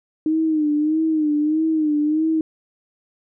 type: tone with vibrato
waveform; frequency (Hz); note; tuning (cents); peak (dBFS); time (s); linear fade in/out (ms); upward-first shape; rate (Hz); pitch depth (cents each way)
sine; 308.2; D#4; -16; -16; 0.26-2.41; 2; sine; 1.6; 69
effects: none